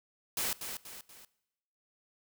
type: noise with echo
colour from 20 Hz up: white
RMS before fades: -33 dBFS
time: 0.37-0.53 s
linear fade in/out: 2 ms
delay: 240 ms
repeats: 3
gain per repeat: -7 dB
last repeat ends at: 1.25 s
effects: noise-tail reverb RT60 0.9 s tail -20 dB re dry